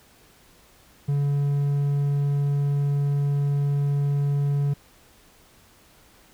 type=tone; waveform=triangle; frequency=142.4 Hz; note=C#3; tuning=47 cents sharp; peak=-18 dBFS; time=1.08-4.74 s; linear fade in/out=10 ms; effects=pink hiss -55 dBFS RMS until 6.33 s